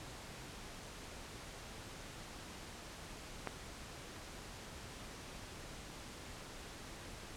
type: click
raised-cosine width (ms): 0.5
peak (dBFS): -23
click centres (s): 3.473
effects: pink hiss -50 dBFS RMS until 7.36 s + low-pass 9000 Hz 12 dB/octave